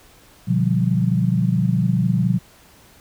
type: chord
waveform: sine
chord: G dominant seventh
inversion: first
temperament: just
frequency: 122.5 / 147 / 176.4 / 196 Hz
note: B2 / D3 / F3 / G3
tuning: -14 / +2 / +18 / 0 cents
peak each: -20 / -24 / -19 / -24 dBFS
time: 0.47-2.39 s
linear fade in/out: 20 ms
effects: pink hiss -50 dBFS RMS until 3 s